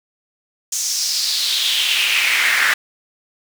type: noise with high-pass filter sweep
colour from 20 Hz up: brown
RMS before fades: -18 dBFS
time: 0.72-2.74 s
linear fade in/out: 5 ms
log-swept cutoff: 6600 to 1700 Hz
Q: 3.8
effects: none